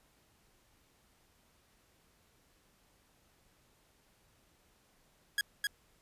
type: tone with echo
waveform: sawtooth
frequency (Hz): 1655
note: G#6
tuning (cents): -6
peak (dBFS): -25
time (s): 5.38-5.41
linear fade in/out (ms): 2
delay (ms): 260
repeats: 1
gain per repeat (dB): -2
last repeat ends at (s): 5.67
effects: pink hiss -69 dBFS RMS until 6.01 s + resampled to 32000 Hz